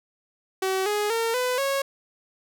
sawtooth tone with pitch steps, 380 / 416.8 / 457.1 / 501.4 / 550 Hz, F#4 / G#4 / A#4 / B4 / C#5, +46 / +6 / -34 / +26 / -14 cents, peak -19 dBFS, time 0.62-1.82 s, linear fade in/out 5 ms, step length 240 ms, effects none

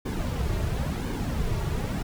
brown noise with flanger, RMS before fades -28 dBFS, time 0.05-2.03 s, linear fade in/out 10 ms, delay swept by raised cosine 1.5 to 4 ms, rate 0.96 Hz, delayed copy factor -0.6, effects none

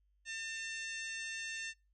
harmonic tone with a mistuned harmonic, 899 Hz, A5, 37 cents sharp, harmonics 2 / 3 / 4 / 5 / 6 / 7 / 8 / 9, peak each -43 / -45 / -50 / -54 / -54 / -50 / -59 / -55 dBFS, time 0.25-1.74 s, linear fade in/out 50 ms, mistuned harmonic 5, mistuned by -34 cents, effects noise-tail reverb RT60 0.3 s tail -26 dB re dry + added 50 Hz sine -70 dBFS peak until 1.93 s

